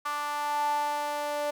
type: tone with high-pass filter sweep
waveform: sawtooth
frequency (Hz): 293.7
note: D4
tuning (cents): 0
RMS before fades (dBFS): -30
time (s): 0.05-1.51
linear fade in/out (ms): 10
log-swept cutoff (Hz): 1100 to 650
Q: 7.3
effects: none